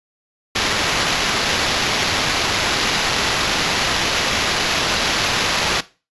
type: noise with sample-and-hold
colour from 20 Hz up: violet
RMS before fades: -19 dBFS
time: 0.55-5.81 s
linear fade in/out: 10 ms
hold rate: 8820 Hz
effects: noise-tail reverb RT60 0.3 s tail -17 dB re dry + resampled to 24000 Hz